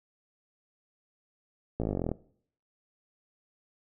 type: slowing click train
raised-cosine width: 2 ms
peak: -17 dBFS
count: 16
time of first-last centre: 1.8-2.116 s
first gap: 17 ms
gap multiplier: 1.03
effects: noise-tail reverb RT60 0.6 s tail -20 dB re dry